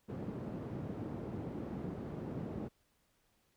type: band-pass noise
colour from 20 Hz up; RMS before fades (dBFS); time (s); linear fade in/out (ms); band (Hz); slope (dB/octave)
white; -42; 0.08-2.69; 20; 100 to 280; 12
effects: pink hiss -75 dBFS RMS until 3.56 s